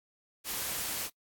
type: noise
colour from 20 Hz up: white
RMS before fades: -35 dBFS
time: 0.44-1.1 s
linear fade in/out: 50 ms
effects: noise-tail reverb RT60 0.1 s tail -25 dB re dry + AAC 64 kbps